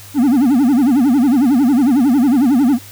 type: tone with vibrato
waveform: triangle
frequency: 262.3 Hz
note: C4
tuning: 4 cents sharp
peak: -7 dBFS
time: 0.14-2.79 s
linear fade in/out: 50 ms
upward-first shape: sine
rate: 11 Hz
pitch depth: 220 cents each way
effects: added 100 Hz sine -39 dBFS peak until 2.91 s + white hiss -38 dBFS RMS until 2.91 s